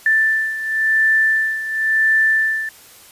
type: beating tone pair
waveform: sine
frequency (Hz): 1767 / 1767.95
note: A6 / A6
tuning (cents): +7 / +8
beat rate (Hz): 0.95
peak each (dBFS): -15 / -20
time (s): 0.06-2.69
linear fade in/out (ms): 2
effects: white hiss -44 dBFS RMS until 3.11 s + resampled to 32000 Hz